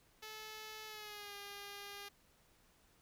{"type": "tone with pitch glide", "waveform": "5% pulse", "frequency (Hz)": [433.1, 404.1], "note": ["A4", "G#4"], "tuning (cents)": [-27, -47], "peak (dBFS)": -36, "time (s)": [0.22, 2.09], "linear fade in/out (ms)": 10, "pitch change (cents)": -120, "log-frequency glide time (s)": [0.87, 1.35], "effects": ["pink hiss -70 dBFS RMS until 3.01 s"]}